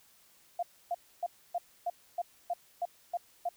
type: tone bursts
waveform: sine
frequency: 698.5 Hz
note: F5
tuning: in tune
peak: -29 dBFS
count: 10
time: 0.59-3.49 s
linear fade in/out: 5 ms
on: 38 ms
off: 280 ms
effects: white hiss -63 dBFS RMS until 3.56 s